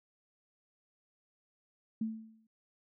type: tone with exponential decay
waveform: sine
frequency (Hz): 221.4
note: A3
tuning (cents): +11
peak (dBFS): -29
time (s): 2.01-2.47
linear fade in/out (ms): 5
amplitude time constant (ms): 98
effects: none